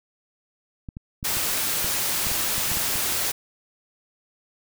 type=clicks; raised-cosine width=5 ms; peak=-22 dBFS; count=11; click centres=0.888 / 0.969 / 1.229 / 1.37 / 1.845 / 2.269 / 2.316 / 2.581 / 2.717 / 2.771 / 2.957 s
type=noise; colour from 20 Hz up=white; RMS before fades=-25 dBFS; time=1.24-3.32 s; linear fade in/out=10 ms
effects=none